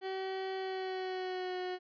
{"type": "tone with pitch glide", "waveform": "30% pulse", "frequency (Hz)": [380.9, 365.2], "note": ["G4", "F#4"], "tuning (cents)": [-50, -23], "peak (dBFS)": -33, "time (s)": [0.01, 1.79], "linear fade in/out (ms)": 50, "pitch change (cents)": -73, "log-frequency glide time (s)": [0.56, 1.58], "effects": ["resampled to 11025 Hz"]}